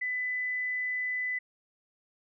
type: tone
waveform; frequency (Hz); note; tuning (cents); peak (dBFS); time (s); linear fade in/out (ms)
sine; 2000; B6; +21; -29; 0.01-1.39; 10
effects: none